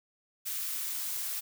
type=noise with high-pass filter sweep; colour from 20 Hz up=blue; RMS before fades=-35 dBFS; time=0.45-1.41 s; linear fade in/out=20 ms; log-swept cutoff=1300 to 640 Hz; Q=1; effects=none